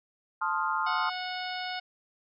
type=chord; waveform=sine; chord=F dominant seventh; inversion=first; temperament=equal; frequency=880 / 1046.5 / 1244.5 / 1396.9 Hz; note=A5 / C6 / Eb6 / F6; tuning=0 / 0 / 0 / 0 cents; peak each=-32 dBFS; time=0.41-1.1 s; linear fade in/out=10 ms
type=harmonic tone; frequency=733 Hz; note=F#5; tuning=16 cents flat; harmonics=1 / 2 / 3 / 4 / 5 / 6 / 7; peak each=-36 / -39 / -41 / -42 / -43 / -44 / -44 dBFS; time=0.86-1.8 s; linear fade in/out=10 ms
effects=none